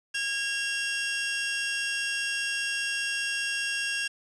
sawtooth tone pair together, 1635 / 2750 Hz, G#6 / F7, -28 / -27 cents, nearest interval major sixth, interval 901 cents, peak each -27 dBFS, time 0.14-4.08 s, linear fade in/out 10 ms, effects resampled to 22050 Hz + 8-bit

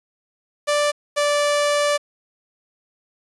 sawtooth tone pair in turn, 587.3 / 583.9 Hz, D5 / D5, 0 / -10 cents, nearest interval unison, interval 10 cents, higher first, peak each -13 dBFS, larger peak neither, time 0.67-0.92 / 1.16-1.98 s, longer second, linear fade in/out 20 ms, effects resampled to 24000 Hz + 7-bit

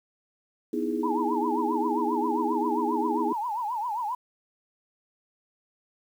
sine chord, E major seventh, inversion second, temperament equal, 246.9 / 311.1 / 329.6 / 415.3 Hz, B3 / D#4 / E4 / G#4, 0 / 0 / 0 / 0 cents, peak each -31 dBFS, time 0.73-3.33 s, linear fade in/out 5 ms
sine tone with vibrato, 907 Hz, A#5, 48 cents flat, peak -27 dBFS, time 1.03-4.15 s, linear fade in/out 5 ms, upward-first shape triangle, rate 7.5 Hz, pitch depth 210 cents each way
effects 9-bit

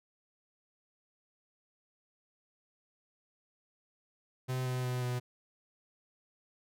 45% pulse tone with pitch steps, 128.5 / 127.02 / 125.57 / 124.12 Hz, C3 / B2 / B2 / B2, -31 / +49 / +29 / +9 cents, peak -32 dBFS, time 4.48-5.2 s, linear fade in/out 20 ms, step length 180 ms, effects none

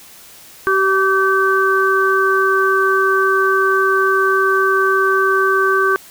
harmonic tone, 385.2 Hz, G4, 30 cents flat, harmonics 1 / 3 / 4, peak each -16 / -16 / -16 dBFS, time 0.67-5.96 s, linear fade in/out 0 ms, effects white hiss -41 dBFS RMS until 6.1 s

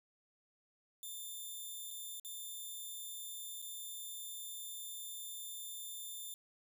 5% pulse tone with dropouts, 3565 Hz, A7, 22 cents sharp, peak -36 dBFS, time 1.03-6.34 s, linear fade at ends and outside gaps 1 ms, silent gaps 1.906-1.91 / 2.198-2.248 / 3.618-3.624 s, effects none

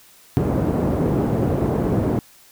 pink band-pass noise, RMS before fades -20 dBFS, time 0.37-2.19 s, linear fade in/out 0 ms, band 100 to 490 Hz, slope 12 dB/octave, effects white hiss -50 dBFS RMS until 2.51 s

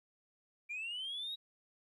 sine linear sweep, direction up, 2349 to 3847 Hz, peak -37 dBFS, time 0.69-1.36 s, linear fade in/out 20 ms, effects tanh soft clip ceiling -36 dBFS + 13-bit

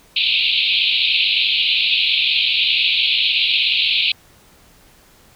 pink band-pass noise, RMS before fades -17 dBFS, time 0.16-4.12 s, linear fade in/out 5 ms, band 2400 to 4200 Hz, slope 96 dB/octave, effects pink hiss -50 dBFS RMS until 5.35 s

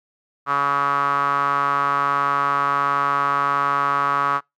sawtooth tone with band-pass filter, 141.4 Hz, C#3, 35 cents sharp, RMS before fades -20 dBFS, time 0.46-4.41 s, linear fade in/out 50 ms, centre 1200 Hz, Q 9.4, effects noise-tail reverb RT60 0.2 s tail -26 dB re dry

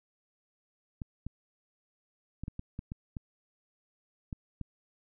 clicks, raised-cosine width 5 ms, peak -25 dBFS, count 10, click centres 1.018 / 1.266 / 2.436 / 2.481 / 2.594 / 2.791 / 2.919 / 3.168 / 4.328 / 4.613 s, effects none

